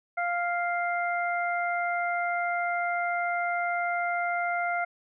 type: harmonic tone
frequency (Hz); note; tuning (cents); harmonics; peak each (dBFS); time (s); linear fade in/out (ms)
698.5; F5; 0; 1 / 2 / 3; -28 / -31 / -33; 0.17-4.85; 10
effects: none